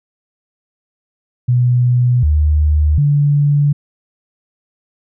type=tone with pitch steps; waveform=sine; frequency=123.4 / 75.6 / 144.7 Hz; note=B2 / D#2 / D3; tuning=-1 / -49 / -25 cents; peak=-9 dBFS; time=1.48-3.73 s; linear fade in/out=10 ms; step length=750 ms; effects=none